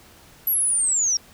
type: linear sweep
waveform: sine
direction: down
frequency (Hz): 11910 to 5490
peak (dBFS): -18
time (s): 0.47-1.17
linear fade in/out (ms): 2
effects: pink hiss -50 dBFS RMS until 1.33 s